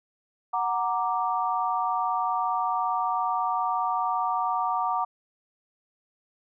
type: chord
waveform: sine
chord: Gb augmented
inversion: none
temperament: equal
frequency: 740 / 932.3 / 1174.7 Hz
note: Gb5 / Bb5 / D6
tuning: 0 / 0 / 0 cents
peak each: -28 dBFS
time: 0.53-5.05 s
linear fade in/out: 10 ms
effects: none